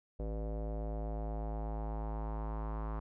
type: tone with low-pass filter sweep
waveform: square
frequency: 54.1 Hz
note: A1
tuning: 29 cents flat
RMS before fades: -38 dBFS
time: 0.19-3 s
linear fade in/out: 10 ms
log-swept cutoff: 540 to 1100 Hz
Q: 3.1
effects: none